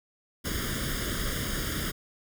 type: noise with comb filter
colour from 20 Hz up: pink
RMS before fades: -31 dBFS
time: 0.44-1.92 s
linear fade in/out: 20 ms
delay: 0.59 ms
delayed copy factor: +0.85
effects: none